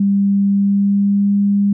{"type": "tone with pitch glide", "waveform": "sine", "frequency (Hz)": [199, 201.4], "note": ["G3", "G3"], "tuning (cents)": [26, 47], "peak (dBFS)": -11, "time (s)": [0, 1.73], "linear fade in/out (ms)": 5, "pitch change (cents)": 21, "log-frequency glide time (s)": [0.48, 1.34], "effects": []}